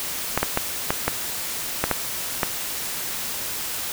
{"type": "clicks", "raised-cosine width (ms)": 0.5, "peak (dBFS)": -4, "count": 8, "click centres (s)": [0.376, 0.43, 0.574, 0.905, 1.08, 1.84, 1.913, 2.432], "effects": ["white hiss -29 dBFS RMS until 3.92 s"]}